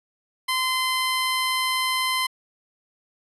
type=tone; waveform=15% pulse; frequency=1032 Hz; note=C6; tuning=24 cents flat; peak=-15 dBFS; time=0.48-2.27 s; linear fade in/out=10 ms; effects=resampled to 32000 Hz